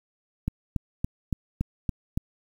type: click train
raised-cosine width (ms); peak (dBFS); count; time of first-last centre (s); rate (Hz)
5; -13; 7; 0.48-2.175; 3.54
effects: 8-bit